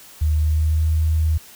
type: tone with pitch glide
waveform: sine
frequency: 76.7 to 79.04 Hz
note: D#2 to D#2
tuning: -24 to +28 cents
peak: -15 dBFS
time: 0.21-1.38 s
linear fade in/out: 10 ms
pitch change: +52 cents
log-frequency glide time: 0.39-0.86 s
effects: white hiss -44 dBFS RMS until 1.55 s